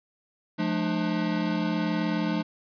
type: tone cluster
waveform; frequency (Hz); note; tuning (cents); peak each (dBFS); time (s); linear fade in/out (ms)
square; 174.8 / 213.8 / 300.6; F3 / A3 / D4; +2 / -49 / +40; -30; 0.58-2.43; 20
effects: resampled to 11025 Hz + 10-bit